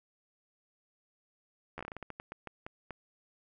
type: slowing click train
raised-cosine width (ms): 0.5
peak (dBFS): -26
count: 15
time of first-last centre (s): 1.78-2.907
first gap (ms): 12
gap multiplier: 1.26
effects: none